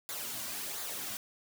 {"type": "noise with flanger", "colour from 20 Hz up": "white", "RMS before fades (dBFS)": -39, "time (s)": [0.09, 1.17], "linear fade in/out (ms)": 0, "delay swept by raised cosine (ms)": [0.35, 2.35], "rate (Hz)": 1.4, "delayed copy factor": -0.55, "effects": []}